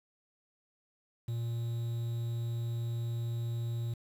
triangle tone with quantisation, 116.8 Hz, A#2, 4 cents sharp, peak -30 dBFS, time 1.28-3.94 s, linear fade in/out 5 ms, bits 9, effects none

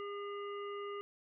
harmonic tone, 405.9 Hz, G#4, 40 cents flat, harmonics 1 / 3 / 5 / 7, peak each -41 / -45 / -54 / -55 dBFS, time 0-1.01 s, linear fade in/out 0 ms, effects none

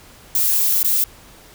violet noise with dropouts, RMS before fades -17 dBFS, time 0.35-1.04 s, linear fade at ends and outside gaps 2 ms, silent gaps 0.83-0.845 s, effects pink hiss -45 dBFS RMS until 1.54 s

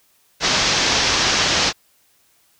white low-pass noise, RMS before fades -18 dBFS, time 0.4-1.73 s, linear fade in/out 50 ms, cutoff 6200 Hz, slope 48 dB/octave, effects white hiss -59 dBFS RMS until 2.59 s

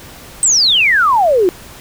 sine exponential sweep, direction down, 8372 to 340.8 Hz, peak -8 dBFS, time 0.43-1.49 s, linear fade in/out 0 ms, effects pink hiss -36 dBFS RMS until 1.8 s

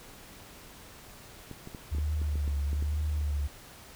clicks, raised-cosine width 3 ms, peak -28 dBFS, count 10, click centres 1.513 / 1.674 / 1.748 / 1.949 / 1.984 / 2.217 / 2.356 / 2.478 / 2.731 / 2.825 s
sine tone with vibrato, 73.42 Hz, D2, in tune, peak -27 dBFS, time 1.91-3.48 s, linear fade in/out 20 ms, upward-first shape triangle, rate 1.1 Hz, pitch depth 70 cents each way
effects pink hiss -50 dBFS RMS until 3.95 s

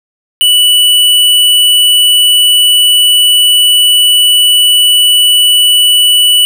sine tone with hard clipping, 2960 Hz, F#7, in tune, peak -5 dBFS, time 0.41-6.45 s, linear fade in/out 0 ms, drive 17 dB, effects none

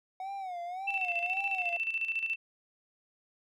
triangle tone with vibrato, 740 Hz, F#5, in tune, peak -34 dBFS, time 0.2-1.77 s, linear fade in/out 2 ms, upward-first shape sine, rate 1.8 Hz, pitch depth 120 cents each way
sine tone with tremolo, 2670 Hz, E7, 22 cents sharp, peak -28 dBFS, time 0.87-2.36 s, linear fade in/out 10 ms, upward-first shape square, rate 14 Hz, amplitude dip 60%
effects none

